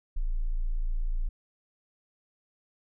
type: tone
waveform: sine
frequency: 28.21 Hz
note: A0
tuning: 44 cents sharp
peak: -25 dBFS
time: 0.16-1.29 s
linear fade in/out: 10 ms
effects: none